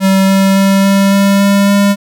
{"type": "tone with pitch steps", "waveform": "square", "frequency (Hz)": [192.5, 193.84, 195.19, 196.54, 197.91, 199.29, 200.7], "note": ["G3", "G3", "G3", "G3", "G3", "G3", "G3"], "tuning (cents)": [-31, -19, -7, 5, 17, 29, 41], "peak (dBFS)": -7, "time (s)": [0, 1.96], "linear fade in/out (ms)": 50, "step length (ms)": 280, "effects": []}